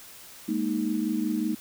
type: chord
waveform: sine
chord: Ab suspended second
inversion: none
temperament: equal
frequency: 207.7 / 233.1 / 311.1 Hz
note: Ab3 / Bb3 / Eb4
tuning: 0 / 0 / 0 cents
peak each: -30 / -29 / -28 dBFS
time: 0.48-1.55 s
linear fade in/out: 10 ms
effects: white hiss -47 dBFS RMS until 1.6 s